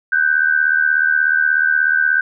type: tone pair together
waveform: sine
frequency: 1500 / 1576.6 Hz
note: F#6 / G6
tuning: +23 / +9 cents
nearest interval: minor second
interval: 86 cents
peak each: -15 dBFS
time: 0.12-2.21 s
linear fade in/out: 5 ms
effects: none